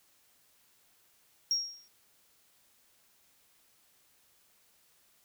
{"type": "tone with exponential decay", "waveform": "sine", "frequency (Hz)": 5588, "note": "F8", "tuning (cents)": 0, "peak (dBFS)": -22, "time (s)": [1.51, 1.88], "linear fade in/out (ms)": 1, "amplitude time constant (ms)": 80, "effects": ["tanh soft clip ceiling -23 dBFS", "white hiss -67 dBFS RMS until 5.24 s"]}